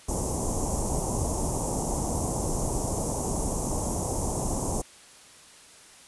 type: band-stop noise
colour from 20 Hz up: pink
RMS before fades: -28 dBFS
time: 0.08-4.82 s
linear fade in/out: 10 ms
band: 1000 to 6100 Hz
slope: 48 dB/octave
effects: white hiss -51 dBFS RMS until 6.07 s + resampled to 24000 Hz